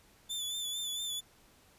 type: tone with vibrato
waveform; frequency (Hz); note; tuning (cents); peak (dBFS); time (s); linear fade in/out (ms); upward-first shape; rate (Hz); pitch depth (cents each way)
sawtooth; 3500; A7; -10; -32; 0.29-1.21; 20; sine; 4.4; 43
effects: pink hiss -63 dBFS RMS until 1.78 s + resampled to 32000 Hz